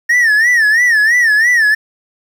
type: tone with vibrato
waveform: triangle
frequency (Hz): 1827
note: A#6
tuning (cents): -35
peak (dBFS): -6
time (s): 0.09-1.75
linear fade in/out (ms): 10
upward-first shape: sine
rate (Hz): 3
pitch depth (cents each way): 140
effects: 7-bit